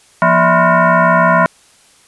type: tone with frequency modulation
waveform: sine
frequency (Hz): 173.2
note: F3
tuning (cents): -14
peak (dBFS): -7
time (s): 0.22-1.46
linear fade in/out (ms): 0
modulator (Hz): 413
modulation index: 3.4
effects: white hiss -48 dBFS RMS until 2.07 s + resampled to 24000 Hz